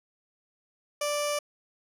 15% pulse tone with notch filter, 587.3 Hz, D5, in tune, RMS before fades -29 dBFS, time 1.01-1.39 s, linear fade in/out 5 ms, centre 1600 Hz, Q 0.98, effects low-pass 12000 Hz 12 dB/octave

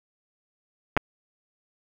clicks, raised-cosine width 0.5 ms, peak -6 dBFS, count 2, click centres 0.967 / 0.974 s, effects 7-bit

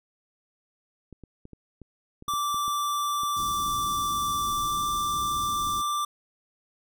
clicks, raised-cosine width 3 ms, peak -31 dBFS, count 11, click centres 1.127 / 1.237 / 1.454 / 1.533 / 1.817 / 2.224 / 2.281 / 2.337 / 2.544 / 2.68 / 3.234 s
square tone with pitch glide, 1170 to 1178.8 Hz, D6 to D6, -7 to +6 cents, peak -26 dBFS, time 2.28-6.05 s, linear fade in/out 5 ms, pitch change +13 cents, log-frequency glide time 4.53-4.86 s
pink band-stop noise, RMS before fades -39 dBFS, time 3.36-5.82 s, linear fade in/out 10 ms, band 370 to 4800 Hz, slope 48 dB/octave
effects none

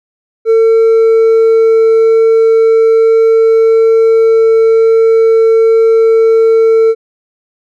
sine tone with hard clipping, 449.9 Hz, A4, 39 cents sharp, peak -5 dBFS, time 0.45-6.95 s, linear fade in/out 50 ms, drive 2 dB, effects none

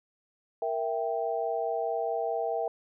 sine chord, E diminished, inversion second, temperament equal, 466.2 / 659.3 / 784 Hz, Bb4 / E5 / G5, 0 / 0 / 0 cents, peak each -32 / -31 / -33 dBFS, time 0.62-2.68 s, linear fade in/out 2 ms, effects none

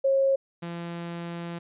sine / sawtooth tone pair in turn, 542 / 170.72 Hz, C#5 / F3, -39 / -39 cents, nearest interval octave + minor sixth, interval 2000 cents, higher first, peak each -19 / -29 dBFS, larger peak first, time 0.04-0.36 / 0.62-1.59 s, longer second, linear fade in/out 10 ms, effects resampled to 8000 Hz

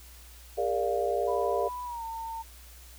sine chord, Bb dominant seventh, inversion third, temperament equal with one note detuned, 404.6 / 466.2 / 587.3 / 698.5 Hz, Ab4 / Bb4 / D5 / F5, -45 / 0 / 0 / 0 cents, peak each -31 dBFS, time 0.57-1.69 s, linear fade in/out 20 ms
sine tone with pitch glide, 989 to 906.9 Hz, B5 to A#5, +2 to -48 cents, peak -34 dBFS, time 1.27-2.43 s, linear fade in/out 20 ms, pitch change -150 cents, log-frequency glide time 1.84-2.04 s
effects added 60 Hz sine -49 dBFS peak until 2.98 s + white hiss -53 dBFS RMS until 2.98 s

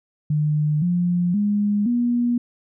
sine tone with pitch steps, 150.7 / 176.13 / 205.9 / 240.6 Hz, D3 / F3 / G#3 / B3, +45 / +15 / -15 / -45 cents, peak -17 dBFS, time 0.3-2.38 s, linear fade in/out 5 ms, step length 520 ms, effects none

